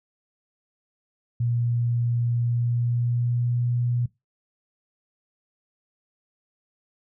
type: tone with pitch glide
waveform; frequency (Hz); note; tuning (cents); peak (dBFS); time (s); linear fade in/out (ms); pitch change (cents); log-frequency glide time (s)
sine; 119.1 to 121.25; A#2 to B2; +38 to -31; -21; 1.4-4.06; 5; +31; 2.42-3.66
effects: noise-tail reverb RT60 0.2 s tail -20 dB re dry